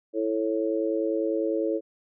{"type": "harmonic tone", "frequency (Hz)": 110, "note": "A2", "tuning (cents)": 0, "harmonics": [3, 4, 5], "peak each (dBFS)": [-27, -28, -29], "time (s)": [0.13, 1.81], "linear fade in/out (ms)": 50, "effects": []}